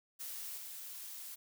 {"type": "noise with level steps", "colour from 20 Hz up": "blue", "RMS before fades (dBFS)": [-44, -47], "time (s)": [0.19, 1.36], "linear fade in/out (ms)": 20, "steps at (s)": 0.57, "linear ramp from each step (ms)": 10, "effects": []}